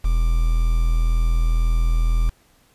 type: tone with quantisation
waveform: triangle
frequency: 41 Hz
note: E1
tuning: 9 cents flat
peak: -13 dBFS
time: 0.04-2.3 s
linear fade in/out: 10 ms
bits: 6
effects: pink hiss -58 dBFS RMS until 2.74 s + resampled to 32000 Hz